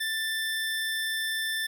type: tone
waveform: 25% pulse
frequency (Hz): 1772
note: A6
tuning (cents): +12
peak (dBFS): -24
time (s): 0-1.67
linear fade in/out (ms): 10
effects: none